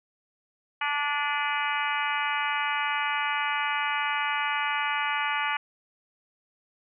harmonic tone with a mistuned harmonic, 291.3 Hz, D4, 14 cents flat, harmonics 3 / 4 / 5 / 6 / 7 / 8 / 9 / 10, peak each -31 / -32 / -33 / -34 / -34 / -35 / -36 / -36 dBFS, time 0.81-5.57 s, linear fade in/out 5 ms, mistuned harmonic 9, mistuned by -72 cents, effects none

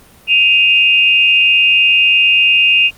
sine tone pair together, 2517 / 2794 Hz, D#7 / F7, +19 / 0 cents, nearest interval major second, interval 181 cents, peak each -10 dBFS, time 0.27-2.91 s, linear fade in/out 50 ms, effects pink hiss -44 dBFS RMS until 2.97 s + Opus 32 kbps

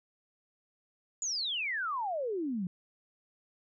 sine exponential sweep, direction down, 7040 to 171.9 Hz, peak -31 dBFS, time 1.22-2.67 s, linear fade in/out 2 ms, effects none

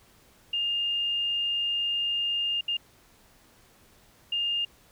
sine tone bursts at uneven times, 2818 Hz, F7, 15 cents sharp, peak -25 dBFS, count 3, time 0.53-2.61 / 2.68-2.77 / 4.32-4.65 s, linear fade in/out 5 ms, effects pink hiss -59 dBFS RMS until 4.91 s

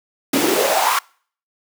pink noise with high-pass filter sweep, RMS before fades -17 dBFS, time 0.33-0.99 s, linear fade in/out 5 ms, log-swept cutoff 240 to 1200 Hz, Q 6, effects noise-tail reverb RT60 0.5 s tail -26 dB re dry

